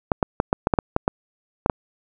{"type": "clicks", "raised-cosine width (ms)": 1, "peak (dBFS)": -3, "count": 11, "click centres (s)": [0.118, 0.228, 0.401, 0.529, 0.671, 0.738, 0.788, 0.964, 1.079, 1.661, 1.698], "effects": []}